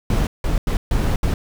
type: noise bursts at uneven times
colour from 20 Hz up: brown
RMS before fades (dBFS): -18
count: 5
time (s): 0.1-0.27 / 0.44-0.58 / 0.67-0.77 / 0.91-1.16 / 1.23-1.34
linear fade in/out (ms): 2
effects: none